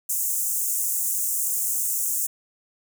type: high-pass noise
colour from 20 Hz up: pink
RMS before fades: -25 dBFS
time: 0.09-2.27 s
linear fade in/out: 10 ms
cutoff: 6800 Hz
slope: 48 dB/octave
effects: none

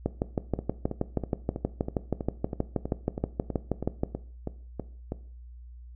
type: two click trains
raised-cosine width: 2 ms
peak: -18 / -12 dBFS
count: 15 / 26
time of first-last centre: 0.59-5.121 / 0.06-4.035 s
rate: 3.09 / 6.29 Hz
effects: noise-tail reverb RT60 0.5 s tail -17 dB re dry + added 60 Hz sine -43 dBFS peak until 5.95 s

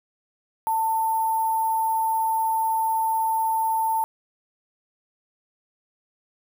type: tone with sample-and-hold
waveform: sine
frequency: 892 Hz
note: A5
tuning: 23 cents sharp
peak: -20 dBFS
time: 0.67-4.04 s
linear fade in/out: 0 ms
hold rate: 11025 Hz
effects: none

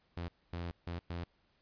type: tone bursts at uneven times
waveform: sawtooth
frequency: 86.1 Hz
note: F2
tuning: 24 cents flat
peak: -34 dBFS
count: 4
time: 0.17-0.28 / 0.53-0.71 / 0.87-0.99 / 1.1-1.24 s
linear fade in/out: 0 ms
effects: pink hiss -73 dBFS RMS until 1.61 s + resampled to 11025 Hz

